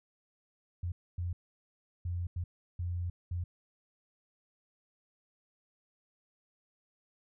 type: tone bursts at uneven times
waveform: sine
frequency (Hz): 87.7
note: F2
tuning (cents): +8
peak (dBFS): -32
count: 6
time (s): 0.83-0.92 / 1.18-1.33 / 2.05-2.27 / 2.36-2.44 / 2.79-3.1 / 3.31-3.44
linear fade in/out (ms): 5
effects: none